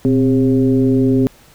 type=tone with frequency modulation; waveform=sine; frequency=261.6 Hz; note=C4; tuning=in tune; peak=-10 dBFS; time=0.05-1.27 s; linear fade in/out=0 ms; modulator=141 Hz; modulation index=0.95; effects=pink hiss -47 dBFS RMS until 1.54 s